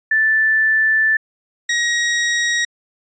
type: tone pair in turn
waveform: sine / sawtooth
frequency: 1760 / 1892.4 Hz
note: A6 / A#6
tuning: 0 / +26 cents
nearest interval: minor second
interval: 126 cents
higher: second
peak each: -12 dBFS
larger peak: neither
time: 0.11-1.17 / 1.69-2.65 s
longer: first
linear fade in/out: 5 ms
effects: resampled to 16000 Hz